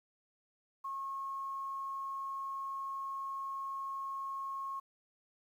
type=tone with quantisation; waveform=sine; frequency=1087 Hz; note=C#6; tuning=34 cents flat; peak=-37 dBFS; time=0.84-4.8 s; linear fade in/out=10 ms; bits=11; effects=none